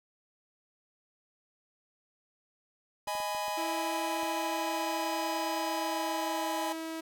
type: chord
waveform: 45% pulse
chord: G# minor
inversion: second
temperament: just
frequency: 623 / 830.6 / 996.7 Hz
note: D#5 / G#5 / B5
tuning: +2 / 0 / +16 cents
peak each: -38 / -35 / -37 dBFS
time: 3.07-6.73 s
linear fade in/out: 10 ms
type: clicks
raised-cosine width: 1 ms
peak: -34 dBFS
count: 6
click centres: 3.073 / 3.152 / 3.202 / 3.349 / 3.482 / 4.232 s
type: tone with pitch glide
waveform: sawtooth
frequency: 328.3 to 323.4 Hz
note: E4 to E4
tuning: -7 to -33 cents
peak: -32 dBFS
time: 3.57-7.01 s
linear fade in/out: 10 ms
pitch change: -26 cents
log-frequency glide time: 4.28-6.81 s
effects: none